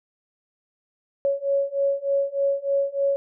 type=beating tone pair; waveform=sine; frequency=554.4 / 557.7 Hz; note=C#5 / C#5; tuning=0 / +10 cents; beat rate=3.3 Hz; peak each=-24 / -23 dBFS; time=1.25-3.16 s; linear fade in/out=0 ms; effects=none